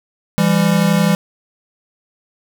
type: tone pair together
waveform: square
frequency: 167.76 / 199.5 Hz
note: E3 / G3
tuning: +31 / +31 cents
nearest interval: minor third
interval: 300 cents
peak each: -15 dBFS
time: 0.38-1.15 s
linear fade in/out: 0 ms
effects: none